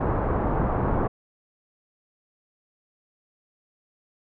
pink low-pass noise, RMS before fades -24 dBFS, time 0-1.08 s, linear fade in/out 10 ms, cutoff 1200 Hz, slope 24 dB/octave, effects none

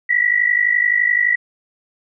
sine tone pair together, 1920.3 / 1972 Hz, B6 / B6, -49 / -3 cents, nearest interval unison, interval 46 cents, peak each -16 dBFS, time 0.09-1.36 s, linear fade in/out 10 ms, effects none

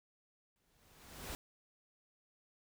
pink noise with exponential growth, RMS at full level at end -42 dBFS, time 0.56-1.35 s, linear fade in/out 0 ms, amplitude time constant 170 ms, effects none

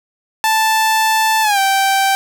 sawtooth tone with pitch glide, 880 to 779.5 Hz, A5 to G5, 0 to -10 cents, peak -8 dBFS, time 0.44-2.15 s, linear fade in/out 0 ms, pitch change -210 cents, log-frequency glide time 1.42-1.59 s, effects none

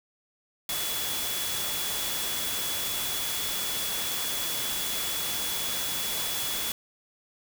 sine tone in noise, 3397 Hz, G#7, 38 cents sharp, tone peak -35 dBFS, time 0.69-6.72 s, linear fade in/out 2 ms, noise white, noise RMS -31 dBFS, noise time 0.69-6.72 s, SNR -7 dB, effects none

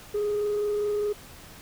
sine tone with frequency modulation, 415.6 Hz, G#4, 1 cent sharp, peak -22 dBFS, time 0.14-1.13 s, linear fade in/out 10 ms, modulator 24.9 Hz, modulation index 0.21, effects tanh soft clip ceiling -22 dBFS + pink hiss -47 dBFS RMS until 1.61 s

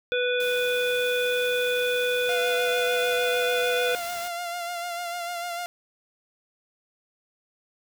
harmonic tone, 493.9 Hz, B4, in tune, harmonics 1 / 3 / 5 / 7, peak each -24 / -29 / -31 / -32 dBFS, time 0.12-3.95 s, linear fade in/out 0 ms
white noise, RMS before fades -40 dBFS, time 0.4-4.28 s, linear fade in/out 2 ms
sawtooth tone with vibrato, 696 Hz, F5, 6 cents flat, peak -26 dBFS, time 2.29-5.66 s, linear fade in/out 0 ms, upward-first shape sine, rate 6.7 Hz, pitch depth 34 cents each way
effects none

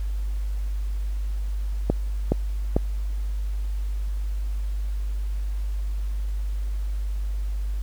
clicks, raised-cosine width 2 ms, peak -6 dBFS, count 3, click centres 1.9 / 2.32 / 2.765 s, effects added 50 Hz sine -24 dBFS peak until 7.82 s + pink hiss -51 dBFS RMS until 7.82 s

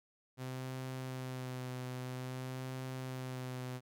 sawtooth tone with vibrato, 128.4 Hz, C3, 32 cents flat, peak -36 dBFS, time 0.37-3.81 s, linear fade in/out 50 ms, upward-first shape sine, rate 0.51 Hz, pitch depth 22 cents each way, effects none

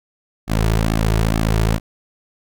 sawtooth tone with flanger, 54.6 Hz, A1, 13 cents flat, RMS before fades -17 dBFS, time 0.47-1.8 s, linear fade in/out 50 ms, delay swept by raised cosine 2 to 3.9 ms, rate 2.2 Hz, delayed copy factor -0.8, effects none

